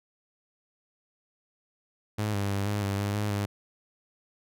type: tone with pitch steps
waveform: sawtooth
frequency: 106 / 100.2 / 99.5 / 103.4 / 99.1 / 101.4 / 104.5 / 101.4 Hz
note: G#2 / G2 / G2 / G#2 / G2 / G#2 / G#2 / G#2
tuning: +36 / +38 / +26 / -7 / +19 / -41 / +11 / -41 cents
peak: -23 dBFS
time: 2.18-3.46 s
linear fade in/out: 10 ms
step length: 160 ms
effects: none